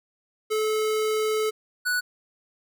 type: tone pair in turn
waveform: square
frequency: 432.8 / 1476.9 Hz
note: A4 / F#6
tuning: -29 / -4 cents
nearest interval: octave + major sixth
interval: 2125 cents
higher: second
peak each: -23 dBFS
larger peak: neither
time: 0.5-1.51 / 1.85-2.01 s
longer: first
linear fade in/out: 20 ms
effects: none